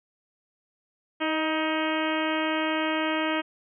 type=harmonic tone with a mistuned harmonic; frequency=315.2 Hz; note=D#4; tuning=23 cents sharp; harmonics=1 / 2 / 3 / 4 / 5 / 6 / 7 / 8 / 9 / 10; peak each=-28 / -31 / -33 / -34 / -35 / -36 / -36 / -37 / -38 / -38 dBFS; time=1.2-3.42 s; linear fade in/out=20 ms; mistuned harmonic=2; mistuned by=-20 cents; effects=none